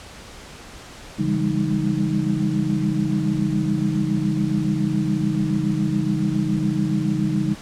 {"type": "tone cluster", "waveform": "sine", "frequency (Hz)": [140.2, 167.8, 198.1, 205.2, 311.7], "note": ["C#3", "E3", "G3", "G#3", "D#4"], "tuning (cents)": [20, 31, 18, -21, 3], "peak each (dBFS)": -25, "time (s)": [1.18, 7.55], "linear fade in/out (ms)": 20, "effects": ["pink hiss -40 dBFS RMS until 7.61 s", "low-pass 8000 Hz 12 dB/octave"]}